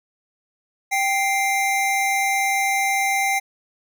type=tone pair together; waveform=square; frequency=784 / 2097 Hz; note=G5 / C7; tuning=0 / +3 cents; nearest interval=octave + perfect fourth; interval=1703 cents; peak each=-22 dBFS; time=0.91-3.4 s; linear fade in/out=20 ms; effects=none